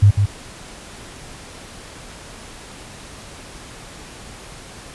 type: tone with echo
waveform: sine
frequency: 101.2 Hz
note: G#2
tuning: 44 cents flat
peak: -6 dBFS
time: 0.02-0.11 s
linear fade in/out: 10 ms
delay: 150 ms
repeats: 1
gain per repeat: -6 dB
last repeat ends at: 0.26 s
effects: pink hiss -38 dBFS RMS until 4.94 s + resampled to 24000 Hz